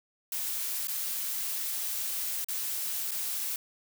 blue noise with dropouts, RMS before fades -33 dBFS, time 0.32-3.56 s, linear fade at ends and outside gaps 2 ms, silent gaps 0.872-0.882 / 2.445-2.485 / 3.11-3.116 s, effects none

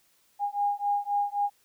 sine beating tone pair, 813 / 816.8 Hz, G#5 / G#5, -37 / -29 cents, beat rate 3.8 Hz, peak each -28 dBFS, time 0.39-1.5 s, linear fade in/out 50 ms, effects white hiss -66 dBFS RMS until 1.64 s

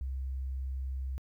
sine tone, 66 Hz, C2, 16 cents sharp, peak -32 dBFS, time 0.01-1.18 s, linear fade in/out 0 ms, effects tanh soft clip ceiling -28 dBFS + 12-bit

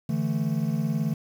triangle chord, D suspended second, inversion none, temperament just, 146.83 / 165.19 / 220.2 Hz, D3 / E3 / A3, 0 / +4 / +2 cents, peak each -26 dBFS, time 0.09-1.14 s, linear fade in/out 5 ms, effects 8-bit

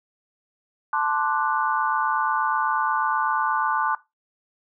sine chord, D dominant seventh, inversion second, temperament equal, 880 / 1046.5 / 1174.7 / 1480 Hz, A5 / C6 / D6 / F#6, 0 / 0 / 0 / 0 cents, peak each -25 / -27 / -26 / -27 dBFS, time 0.93-3.95 s, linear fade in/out 2 ms, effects noise-tail reverb RT60 0.2 s tail -17 dB re dry

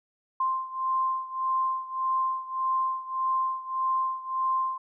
sine beating tone pair, 1047 / 1048.7 Hz, C6 / C6, +1 / +4 cents, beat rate 1.7 Hz, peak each -27 / -30 dBFS, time 0.4-4.78 s, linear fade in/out 5 ms, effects none

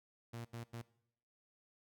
sawtooth tone bursts at uneven times, 117.3 Hz, A#2, 11 cents sharp, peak -40 dBFS, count 3, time 0.33-0.45 / 0.53-0.64 / 0.73-0.82 s, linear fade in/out 10 ms, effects noise-tail reverb RT60 0.7 s tail -20 dB re dry

